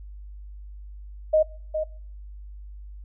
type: tone with echo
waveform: sine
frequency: 622.3 Hz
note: D#5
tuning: in tune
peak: -15 dBFS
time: 1.33-1.43 s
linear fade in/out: 10 ms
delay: 410 ms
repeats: 1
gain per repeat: -8 dB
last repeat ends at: 1.84 s
effects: noise-tail reverb RT60 0.5 s tail -24 dB re dry + added 50 Hz sine -38 dBFS peak until 3.04 s